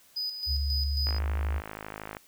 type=tone with tremolo; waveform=triangle; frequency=4978 Hz; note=D#8; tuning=in tune; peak=-28 dBFS; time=0.16-1.19 s; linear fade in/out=10 ms; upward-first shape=square; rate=3.7 Hz; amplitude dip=55%
type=tone with pitch glide; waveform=sine; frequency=71.5 to 72.12 Hz; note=D2 to D2; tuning=-46 to -31 cents; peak=-26 dBFS; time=0.46-1.62 s; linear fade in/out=50 ms; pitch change=+15 cents; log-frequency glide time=0.71-1.11 s
type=click train; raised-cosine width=0.5 ms; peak=-22 dBFS; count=59; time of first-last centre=1.07-2.168 s; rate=52.8 Hz
effects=white hiss -59 dBFS RMS until 2.27 s